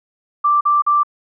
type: tone bursts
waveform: sine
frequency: 1174.7 Hz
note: D6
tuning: in tune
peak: -11 dBFS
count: 3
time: 0.44-1.034 s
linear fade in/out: 10 ms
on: 170 ms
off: 42 ms
effects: none